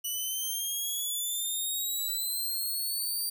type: exponential sweep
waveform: 5% pulse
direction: up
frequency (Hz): 2950 to 4692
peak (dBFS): -23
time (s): 0.04-3.3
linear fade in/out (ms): 10
effects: none